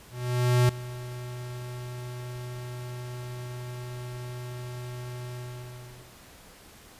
square tone with ADSR envelope, 123.47 Hz, B2, in tune, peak -18 dBFS, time 0.1-6.17 s, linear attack 590 ms, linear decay 3 ms, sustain -18 dB, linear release 820 ms, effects pink hiss -51 dBFS RMS until 6.99 s + resampled to 32000 Hz

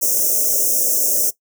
white band-stop noise, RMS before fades -17 dBFS, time 0.01-1.31 s, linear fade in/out 20 ms, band 640 to 5500 Hz, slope 96 dB/octave, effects noise-tail reverb RT60 0.1 s tail -18 dB re dry + high-pass 400 Hz 12 dB/octave

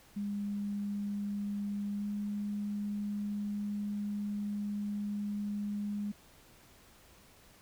sine tone with pitch glide, 203.5 to 205.7 Hz, G#3 to G#3, -35 to -16 cents, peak -33 dBFS, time 0.16-6.12 s, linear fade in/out 10 ms, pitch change +19 cents, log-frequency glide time 1.97-2.06 s, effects pink hiss -60 dBFS RMS until 7.61 s

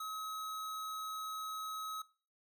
square tone, 1278 Hz, D#6, 46 cents sharp, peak -40 dBFS, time 0-2.02 s, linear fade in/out 5 ms, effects noise-tail reverb RT60 0.4 s tail -21 dB re dry + MP3 96 kbps

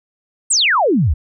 sine exponential sweep, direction down, 8960 to 60.9 Hz, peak -11 dBFS, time 0.5-1.14 s, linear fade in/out 10 ms, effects none

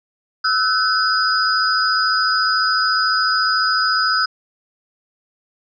sine tone cluster, 1303 / 1505 / 4957 Hz, E6 / F#6 / D#8, -20 / +29 / -7 cents, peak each -19 dBFS, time 0.44-4.26 s, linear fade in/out 10 ms, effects none

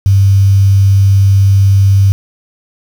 sine tone with quantisation, 98 Hz, G2, in tune, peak -4 dBFS, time 0.06-2.12 s, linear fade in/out 0 ms, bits 5, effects none

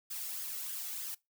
blue noise with flanger, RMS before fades -40 dBFS, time 0.1-1.15 s, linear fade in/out 10 ms, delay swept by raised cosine 0.6 to 1.51 ms, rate 3.2 Hz, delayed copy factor +0.5, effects noise-tail reverb RT60 0.2 s tail -22 dB re dry

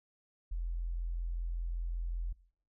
sine tone, 42.63 Hz, F1, 41 cents flat, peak -33 dBFS, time 0.51-2.33 s, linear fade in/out 10 ms, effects noise-tail reverb RT60 0.6 s tail -21 dB re dry

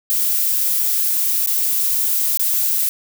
violet noise with dropouts, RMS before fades -18 dBFS, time 0.1-2.89 s, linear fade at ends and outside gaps 0 ms, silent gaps 1.461-1.473 / 2.373-2.395 s, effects none

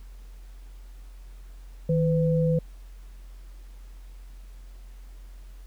sine tone pair together, 158.75 / 504 Hz, D#3 / B4, +35 / +35 cents, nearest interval octave + minor sixth, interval 2000 cents, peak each -21 / -25 dBFS, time 1.89-2.59 s, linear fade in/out 5 ms, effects added 44 Hz sine -41 dBFS peak until 5.66 s + pink hiss -60 dBFS RMS until 5.66 s

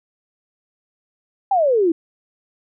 sine exponential sweep, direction down, 816 to 315.7 Hz, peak -13 dBFS, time 1.51-1.92 s, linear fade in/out 5 ms, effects none

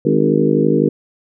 harmonic tone with a mistuned harmonic, 51.91 Hz, G#1, in tune, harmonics 3 / 4 / 5 / 6 / 7 / 8 / 9, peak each -19 / -19 / -19 / -19 / -19 / -19 / -19 dBFS, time 0.05-0.89 s, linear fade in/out 5 ms, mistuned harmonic 6, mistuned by -36 cents, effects none

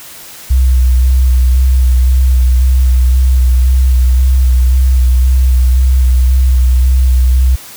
sine tone with vibrato, 63.5 Hz, B1, 49 cents sharp, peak -5 dBFS, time 0.5-7.56 s, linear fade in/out 10 ms, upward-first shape square, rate 1.9 Hz, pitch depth 22 cents each way, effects white hiss -32 dBFS RMS until 7.76 s

